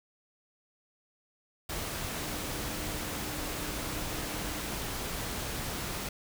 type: tone in noise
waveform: sine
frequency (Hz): 303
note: D#4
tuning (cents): -46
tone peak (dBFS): -45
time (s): 2.16-4.69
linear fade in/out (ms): 5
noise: pink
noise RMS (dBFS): -36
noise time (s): 1.69-6.09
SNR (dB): -12
effects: none